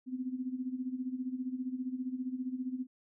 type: tone with tremolo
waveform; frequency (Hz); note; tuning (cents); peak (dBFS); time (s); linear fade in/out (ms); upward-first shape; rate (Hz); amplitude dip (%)
sine; 255.4; C4; -42; -31; 0.06-2.87; 50; sine; 15; 75
effects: none